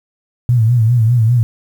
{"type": "tone with vibrato", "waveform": "sine", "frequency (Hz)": 116.54, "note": "A#2", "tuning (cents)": 0, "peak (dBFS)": -8, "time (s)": [0.49, 1.43], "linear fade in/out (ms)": 0, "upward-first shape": "sine", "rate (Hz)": 5, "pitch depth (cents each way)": 110, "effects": ["7-bit"]}